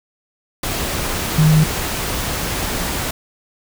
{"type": "tone in noise", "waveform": "sine", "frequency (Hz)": 155.56, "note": "D#3", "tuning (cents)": 0, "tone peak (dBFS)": -9, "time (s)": [1.38, 1.64], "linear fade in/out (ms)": 5, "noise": "pink", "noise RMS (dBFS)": -22, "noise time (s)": [0.63, 3.11], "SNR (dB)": 10, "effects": []}